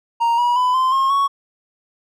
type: tone with pitch steps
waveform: triangle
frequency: 932.3 / 965.7 / 1000.4 / 1036.2 / 1073.4 / 1111.9 Hz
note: A#5 / B5 / B5 / C6 / C6 / C#6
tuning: 0 / -39 / +22 / -17 / +44 / +5 cents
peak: -12 dBFS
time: 0.2-1.28 s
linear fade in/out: 20 ms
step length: 180 ms
effects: none